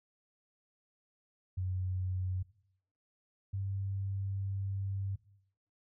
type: tone pair in turn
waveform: sine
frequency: 92.5 / 97.77 Hz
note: F#2 / G2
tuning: 0 / -4 cents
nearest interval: minor second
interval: 96 cents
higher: second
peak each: -32 / -33 dBFS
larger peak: first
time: 1.57-2.43 / 3.53-5.16 s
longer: second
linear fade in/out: 10 ms
effects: noise-tail reverb RT60 0.7 s tail -19 dB re dry